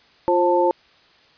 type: tone cluster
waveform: sine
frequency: 349.6 / 532 / 886 Hz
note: F4 / C5 / A5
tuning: +2 / +29 / +12 cents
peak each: -19 dBFS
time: 0.28-0.71 s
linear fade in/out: 0 ms
effects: white hiss -54 dBFS RMS until 1.37 s + resampled to 11025 Hz